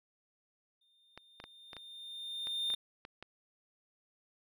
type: tone with exponential growth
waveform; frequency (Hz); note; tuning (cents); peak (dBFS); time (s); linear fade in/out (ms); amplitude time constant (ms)
triangle; 3625; A#7; -49; -29; 0.81-2.75; 5; 420
type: clicks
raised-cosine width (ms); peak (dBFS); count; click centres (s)
0.3; -30; 10; 1.176 / 1.401 / 1.44 / 1.732 / 1.767 / 2.471 / 2.702 / 2.739 / 3.051 / 3.226
effects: none